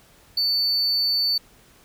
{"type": "tone", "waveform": "triangle", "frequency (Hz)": 4500, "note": "C#8", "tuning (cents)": 25, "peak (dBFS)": -17, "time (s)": [0.37, 1.38], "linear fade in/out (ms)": 5, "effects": ["tanh soft clip ceiling -14 dBFS", "pink hiss -54 dBFS RMS until 1.84 s"]}